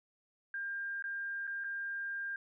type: tone with dropouts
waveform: sine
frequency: 1600 Hz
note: G6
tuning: 35 cents sharp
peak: -36 dBFS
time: 0.54-2.36 s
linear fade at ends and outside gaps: 2 ms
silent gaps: 1.024-1.04 / 1.47-1.475 / 1.639-1.643 s
effects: none